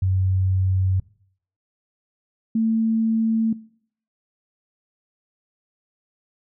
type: tone pair in turn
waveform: sine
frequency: 94.1 / 223.8 Hz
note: F#2 / A3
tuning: +30 / +30 cents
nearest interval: octave + minor third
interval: 1500 cents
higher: second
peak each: -17 dBFS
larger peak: neither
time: 0.02-1 / 2.55-3.53 s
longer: neither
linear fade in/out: 5 ms
effects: noise-tail reverb RT60 0.6 s tail -21 dB re dry